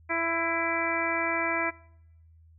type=harmonic tone with a mistuned harmonic; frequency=333 Hz; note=E4; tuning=18 cents sharp; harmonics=1 / 2 / 3 / 4 / 5 / 6 / 7; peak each=-34 / -33 / -34 / -35 / -35 / -32 / -32 dBFS; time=0.09-1.71 s; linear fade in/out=20 ms; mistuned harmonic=5; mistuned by=-16 cents; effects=noise-tail reverb RT60 0.9 s tail -24 dB re dry + added 81 Hz sine -53 dBFS peak until 2.58 s